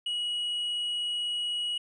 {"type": "tone", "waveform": "triangle", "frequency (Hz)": 2911, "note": "F#7", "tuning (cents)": -29, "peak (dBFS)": -27, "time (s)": [0.06, 1.78], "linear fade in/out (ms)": 5, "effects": ["resampled to 22050 Hz"]}